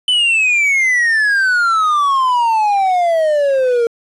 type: exponential sweep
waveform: triangle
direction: down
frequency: 3042 to 459.1 Hz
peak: -9 dBFS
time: 0.08-3.87 s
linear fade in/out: 2 ms
effects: resampled to 24000 Hz + 7-bit